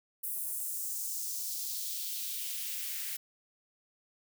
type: noise with high-pass filter sweep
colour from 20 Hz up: blue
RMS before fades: -37 dBFS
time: 0.23-3.17 s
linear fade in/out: 10 ms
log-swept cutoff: 11000 to 1800 Hz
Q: 1.7
effects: none